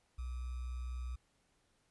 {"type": "tone with sample-and-hold", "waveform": "sine", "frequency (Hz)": 62.2, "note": "B1", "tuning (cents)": 13, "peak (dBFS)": -38, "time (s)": [0.18, 1.16], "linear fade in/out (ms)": 10, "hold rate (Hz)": 1225, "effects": ["pink hiss -75 dBFS RMS until 1.9 s", "resampled to 24000 Hz"]}